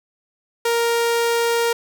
sawtooth tone, 467.1 Hz, A#4, 3 cents sharp, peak -13 dBFS, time 0.65-1.73 s, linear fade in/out 5 ms, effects none

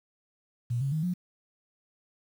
sine tone with pitch steps, 120 / 137.05 / 156.52 / 178.76 Hz, B2 / C#3 / D#3 / F3, -49 / -19 / +11 / +41 cents, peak -26 dBFS, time 0.7-1.14 s, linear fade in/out 10 ms, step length 110 ms, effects 9-bit

